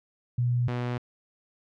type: tone pair in turn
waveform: sine / sawtooth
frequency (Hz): 121.9 / 122.38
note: B2 / B2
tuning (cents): -22 / -15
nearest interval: unison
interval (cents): 7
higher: second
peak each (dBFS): -22 / -24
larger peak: first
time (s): 0.38-0.68 / 0.68-0.98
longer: neither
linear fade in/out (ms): 5
effects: low-pass 3000 Hz 12 dB/octave